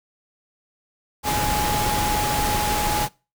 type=tone in noise; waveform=sine; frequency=837 Hz; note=G#5; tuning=13 cents sharp; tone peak=-23 dBFS; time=1.23-3.09 s; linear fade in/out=50 ms; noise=pink; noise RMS=-24 dBFS; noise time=1.23-3.09 s; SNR=-2 dB; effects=noise-tail reverb RT60 0.3 s tail -23 dB re dry